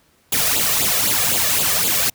white noise with flanger, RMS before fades -18 dBFS, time 0.32-2.1 s, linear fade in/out 5 ms, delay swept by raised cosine 0.26 to 1.76 ms, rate 3.9 Hz, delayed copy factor +0.75, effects pink hiss -58 dBFS RMS until 2.14 s + high-pass 60 Hz 12 dB/octave

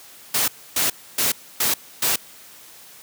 white noise bursts, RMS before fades -20 dBFS, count 5, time 0.34-2.16 s, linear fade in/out 5 ms, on 140 ms, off 280 ms, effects white hiss -45 dBFS RMS until 3.02 s + high-pass 100 Hz 12 dB/octave

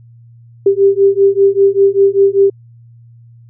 sine beating tone pair, 392 / 397.1 Hz, G4 / G4, 0 / +22 cents, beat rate 5.1 Hz, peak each -10 dBFS, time 0.66-2.5 s, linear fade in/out 5 ms, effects added 117 Hz sine -38 dBFS peak until 3.49 s

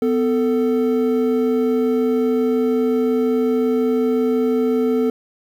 triangle tone pair together, 250.9 / 443.6 Hz, B3 / A4, +28 / +14 cents, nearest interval minor seventh, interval 986 cents, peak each -16 dBFS, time 0.02-5.1 s, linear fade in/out 2 ms, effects 8-bit

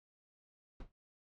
brown noise with exponential decay, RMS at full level -39 dBFS, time 0.8-0.92 s, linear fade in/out 5 ms, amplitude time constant 26 ms, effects low-pass 4000 Hz 12 dB/octave + MP3 96 kbps

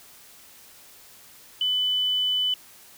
sine tone, 3000 Hz, F#7, 23 cents sharp, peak -21 dBFS, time 1.61-2.54 s, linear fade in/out 2 ms, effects white hiss -50 dBFS RMS until 2.97 s

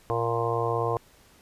harmonic tone, 116.54 Hz, A#2, in tune, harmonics 1 / 3 / 4 / 5 / 6 / 7 / 8 / 9, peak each -31 / -35 / -28 / -36 / -32 / -37 / -36 / -31 dBFS, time 0.1-0.97 s, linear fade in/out 0 ms, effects pink hiss -57 dBFS RMS until 1.41 s + resampled to 32000 Hz

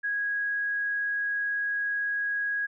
sine tone, 1653 Hz, G#6, 9 cents flat, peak -26 dBFS, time 0.03-2.67 s, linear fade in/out 20 ms, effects none

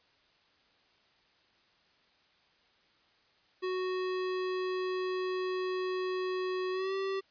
square tone with pitch glide, 370 to 387.1 Hz, F#4 to G4, 0 to -22 cents, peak -32 dBFS, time 3.62-7.21 s, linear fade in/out 20 ms, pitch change +78 cents, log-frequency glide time 6.71-6.94 s, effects white hiss -67 dBFS RMS until 7.3 s + resampled to 11025 Hz

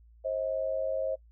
sine tone pair together, 533 / 633.8 Hz, C5 / D#5, +32 / +32 cents, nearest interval minor third, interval 300 cents, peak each -30 / -32 dBFS, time 0.24-1.16 s, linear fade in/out 20 ms, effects noise-tail reverb RT60 0.1 s tail -23 dB re dry + added 57 Hz sine -54 dBFS peak until 1.31 s

